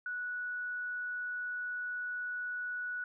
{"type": "tone", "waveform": "sine", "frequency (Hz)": 1472, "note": "F#6", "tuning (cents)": -9, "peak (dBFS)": -35, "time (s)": [0.06, 3.04], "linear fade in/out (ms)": 2, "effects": []}